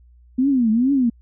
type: tone with vibrato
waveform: sine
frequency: 246.9 Hz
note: B3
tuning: in tune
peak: -14 dBFS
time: 0.38-1.1 s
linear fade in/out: 10 ms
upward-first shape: triangle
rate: 2.3 Hz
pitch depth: 260 cents each way
effects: added 60 Hz sine -47 dBFS peak until 1.21 s